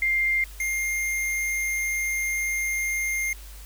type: tone pair in turn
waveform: sine / square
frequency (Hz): 2105 / 2117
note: C7 / C7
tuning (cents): +10 / +20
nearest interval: unison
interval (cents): 10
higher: second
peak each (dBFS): -20 / -25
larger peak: first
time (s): 0.02-0.44 / 0.6-3.33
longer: second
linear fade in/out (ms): 2
effects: added 50 Hz sine -40 dBFS peak until 3.65 s + white hiss -48 dBFS RMS until 3.65 s